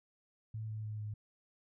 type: tone with pitch steps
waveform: sine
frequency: 109.7 / 108.38 / 107.07 / 105.78 Hz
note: A2 / A2 / A2 / G#2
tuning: -5 / -26 / -47 / +32 cents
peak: -38 dBFS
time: 0.54-1.14 s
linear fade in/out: 5 ms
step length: 150 ms
effects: none